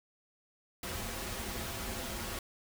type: noise with comb filter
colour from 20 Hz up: pink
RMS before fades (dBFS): -39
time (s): 0.83-2.39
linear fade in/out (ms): 2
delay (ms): 6.7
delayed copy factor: -0.65
effects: none